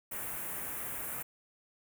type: band-stop noise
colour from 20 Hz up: white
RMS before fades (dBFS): -39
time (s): 0.11-1.23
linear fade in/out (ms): 10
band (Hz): 2300 to 9200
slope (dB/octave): 24
effects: none